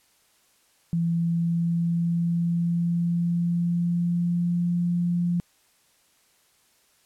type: tone with pitch glide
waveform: sine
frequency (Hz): 168.2 to 173.93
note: E3 to F3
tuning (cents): +35 to -7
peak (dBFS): -21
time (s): 0.93-5.4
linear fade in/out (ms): 0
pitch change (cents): +58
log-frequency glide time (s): 1.1-4.72
effects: white hiss -63 dBFS RMS until 7.05 s + low-pass 12000 Hz 12 dB/octave